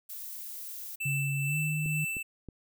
violet noise, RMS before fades -41 dBFS, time 0.09-0.96 s, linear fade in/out 10 ms
square tone with tremolo, 2655 Hz, E7, 12 cents sharp, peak -31 dBFS, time 1-2.23 s, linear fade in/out 10 ms, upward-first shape sine, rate 2.2 Hz, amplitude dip 35%
sine tone with pitch glide, 140 to 152.67 Hz, C#3 to D#3, +18 to -33 cents, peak -29 dBFS, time 1.05-2.05 s, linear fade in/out 10 ms, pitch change +149 cents, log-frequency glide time 1.46-1.57 s
clicks, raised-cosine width 3 ms, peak -29 dBFS, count 3, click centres 1.86 / 2.168 / 2.487 s
effects none

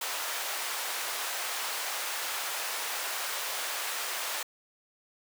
pink high-pass noise, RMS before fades -34 dBFS, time 0.01-4.43 s, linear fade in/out 5 ms, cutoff 750 Hz, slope 12 dB/octave, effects high-pass 400 Hz 12 dB/octave

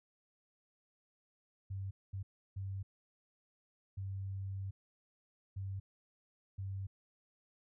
sine tone bursts at uneven times, 97 Hz, G2, 18 cents flat, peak -38 dBFS, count 6, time 1.7-1.91 / 2.13-2.23 / 2.56-2.83 / 3.97-4.71 / 5.56-5.8 / 6.58-6.87 s, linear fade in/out 10 ms, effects none

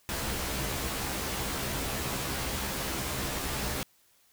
pink noise with comb filter, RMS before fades -33 dBFS, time 0.09-3.83 s, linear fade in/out 0 ms, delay 15 ms, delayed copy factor +0.95, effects white hiss -65 dBFS RMS until 4.32 s

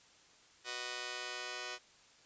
5% pulse chord, B major, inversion second, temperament just, 370.4 / 493.9 / 617.4 Hz, F#4 / B4 / D#5, +2 / 0 / -14 cents, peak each -34 dBFS, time 0.64-1.79 s, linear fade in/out 50 ms, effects white hiss -63 dBFS RMS until 2.25 s + resampled to 16000 Hz

